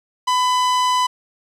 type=tone; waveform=45% pulse; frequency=1001 Hz; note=B5; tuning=23 cents sharp; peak=-15 dBFS; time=0.27-1.07 s; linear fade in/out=10 ms; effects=low-pass 8000 Hz 12 dB/octave + 9-bit